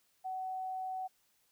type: tone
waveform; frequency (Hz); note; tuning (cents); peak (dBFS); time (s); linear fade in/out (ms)
sine; 751; F#5; +26; -36; 0.24-1.08; 20
effects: white hiss -73 dBFS RMS until 1.51 s